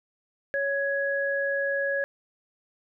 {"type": "tone pair together", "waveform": "sine", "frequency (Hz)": [556.9, 1670], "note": ["C#5", "G#6"], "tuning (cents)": [8, 9], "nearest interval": "octave + perfect fifth", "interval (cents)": 1901, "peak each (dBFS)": -27, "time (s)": [0.54, 2.04], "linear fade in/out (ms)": 0, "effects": []}